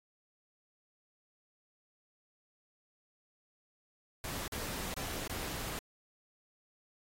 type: noise with dropouts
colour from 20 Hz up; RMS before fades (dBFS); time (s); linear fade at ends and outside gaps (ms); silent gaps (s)
pink; -40; 4.24-5.79; 1; 4.479-4.521 / 4.941-4.966 / 5.276-5.296
effects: AAC 48 kbps